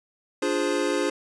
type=chord; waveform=square; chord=D half-diminished seventh; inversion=none; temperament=equal; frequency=293.7 / 349.2 / 415.3 / 523.3 Hz; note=D4 / F4 / Ab4 / C5; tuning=0 / 0 / 0 / 0 cents; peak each=-29 dBFS; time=0.42-1.1 s; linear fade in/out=5 ms; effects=resampled to 22050 Hz